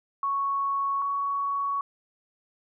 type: tone pair in turn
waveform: sine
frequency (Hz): 1108.7 / 1119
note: C#6 / C#6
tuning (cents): 0 / +16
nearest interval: unison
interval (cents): 16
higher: second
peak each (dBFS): -24 / -25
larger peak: first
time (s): 0.23-1.02 / 1.02-1.81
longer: neither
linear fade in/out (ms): 2
effects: none